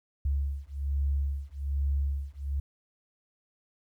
sine beating tone pair, 69.3 / 70.5 Hz, C#2 / C#2, 0 / +30 cents, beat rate 1.2 Hz, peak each -30 dBFS, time 0.25-2.6 s, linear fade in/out 5 ms, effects 11-bit

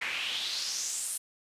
pink noise with band-pass filter sweep, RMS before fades -34 dBFS, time 0.01-1.18 s, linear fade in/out 10 ms, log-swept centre 2100 to 10000 Hz, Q 3.8, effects resampled to 32000 Hz

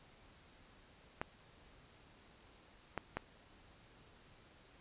clicks, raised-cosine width 0.5 ms, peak -22 dBFS, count 3, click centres 1.215 / 2.977 / 3.17 s, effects pink hiss -63 dBFS RMS until 4.8 s + resampled to 8000 Hz

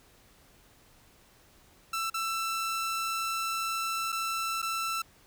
sawtooth tone with dropouts, 1333 Hz, E6, 19 cents sharp, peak -26 dBFS, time 1.93-5.02 s, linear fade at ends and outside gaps 5 ms, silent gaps 2.1-2.141 / 4.121-4.125 / 4.619-4.626 s, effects pink hiss -60 dBFS RMS until 5.26 s

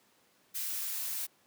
blue noise with high-pass filter sweep, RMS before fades -36 dBFS, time 0.54-1.27 s, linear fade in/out 20 ms, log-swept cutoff 1500 to 570 Hz, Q 0.87, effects pink hiss -67 dBFS RMS until 1.46 s + high-pass 200 Hz 12 dB/octave

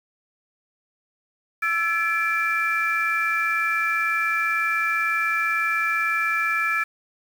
sine tone cluster, 1330 / 1714 / 2348 Hz, E6 / A6 / D7, +15 / -46 / -1 cents, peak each -24 dBFS, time 1.62-6.84 s, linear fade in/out 10 ms, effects tanh soft clip ceiling -12 dBFS + 7-bit

